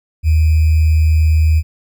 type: tone with sample-and-hold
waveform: sine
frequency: 78.7 Hz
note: D#2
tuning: 20 cents sharp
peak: -8 dBFS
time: 0.23-1.63 s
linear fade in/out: 50 ms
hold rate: 2450 Hz
effects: none